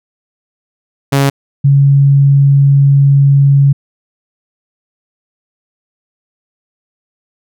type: tone pair in turn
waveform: sawtooth / sine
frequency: 138.59 / 139.55 Hz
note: C#3 / C#3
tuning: 0 / +12 cents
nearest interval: unison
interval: 12 cents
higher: second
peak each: -4 dBFS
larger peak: neither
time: 1.12-1.3 / 1.64-3.73 s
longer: second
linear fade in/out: 10 ms
effects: none